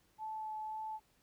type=tone with vibrato; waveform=sine; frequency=868 Hz; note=A5; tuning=24 cents flat; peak=-39 dBFS; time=0.18-1 s; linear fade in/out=50 ms; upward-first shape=sine; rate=1.9 Hz; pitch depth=9 cents each way; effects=pink hiss -72 dBFS RMS until 1.22 s